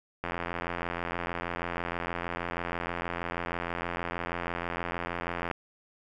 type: click train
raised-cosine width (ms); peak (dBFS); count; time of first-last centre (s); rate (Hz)
0.5; -17; 456; 0.24-5.512; 86.3
effects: none